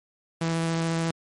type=tone with vibrato; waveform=sawtooth; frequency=164.81 Hz; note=E3; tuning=in tune; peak=-20 dBFS; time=0.41-1.11 s; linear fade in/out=5 ms; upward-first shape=sine; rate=14 Hz; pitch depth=8 cents each way; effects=MP3 48 kbps